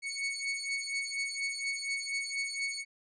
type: beating tone pair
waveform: sawtooth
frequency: 2217 / 2221.2 Hz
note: C#7 / C#7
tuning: 0 / +3 cents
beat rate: 4.2 Hz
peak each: -33 / -32 dBFS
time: 0.02-2.85 s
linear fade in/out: 50 ms
effects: resampled to 22050 Hz